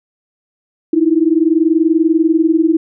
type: tone pair together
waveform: sine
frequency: 313.5 / 333.8 Hz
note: D#4 / E4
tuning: +13 / +22 cents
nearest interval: minor second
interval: 109 cents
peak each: -12 dBFS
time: 0.93-2.77 s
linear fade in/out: 5 ms
effects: none